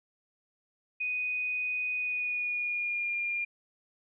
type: tone with pitch glide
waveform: sine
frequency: 2489 to 2406 Hz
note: D#7 to D7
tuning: 0 to +41 cents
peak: -29 dBFS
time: 1-3.45 s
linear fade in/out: 10 ms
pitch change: -59 cents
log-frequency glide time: 1.95-3.13 s
effects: none